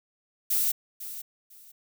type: noise with echo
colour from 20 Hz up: violet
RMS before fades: -25 dBFS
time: 0.5-0.72 s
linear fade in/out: 10 ms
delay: 500 ms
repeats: 2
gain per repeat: -13 dB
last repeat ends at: 1.72 s
effects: none